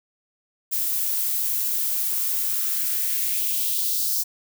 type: noise with high-pass filter sweep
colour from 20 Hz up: violet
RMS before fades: -24 dBFS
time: 0.71-4.24 s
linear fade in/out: 20 ms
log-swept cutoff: 210 to 5200 Hz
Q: 2.3
effects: none